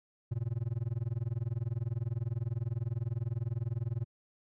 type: tone with tremolo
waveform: triangle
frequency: 116.54 Hz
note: A#2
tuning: in tune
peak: -26 dBFS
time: 0.31-4.05 s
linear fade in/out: 10 ms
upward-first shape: sine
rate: 20 Hz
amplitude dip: 100%
effects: none